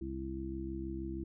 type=harmonic tone; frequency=66.4 Hz; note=C2; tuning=26 cents sharp; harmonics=1 / 2 / 3 / 4 / 5; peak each=-42 / -48 / -45 / -49 / -40 dBFS; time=0.01-1.24 s; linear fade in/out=5 ms; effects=none